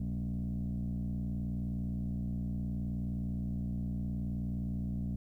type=tone with frequency modulation; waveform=sine; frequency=136.9 Hz; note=C#3; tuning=21 cents flat; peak=-31 dBFS; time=0-5.16 s; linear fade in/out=5 ms; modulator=59.3 Hz; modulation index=1.6; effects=tanh soft clip ceiling -30 dBFS + 12-bit